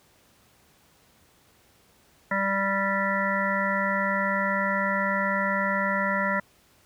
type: harmonic tone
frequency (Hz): 196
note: G3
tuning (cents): 0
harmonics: 1 / 3 / 5 / 7 / 9 / 10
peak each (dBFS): -30 / -30 / -30 / -30 / -30 / -30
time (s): 2.31-6.4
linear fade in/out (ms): 5
effects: pink hiss -60 dBFS RMS until 6.85 s + high-pass 60 Hz 12 dB/octave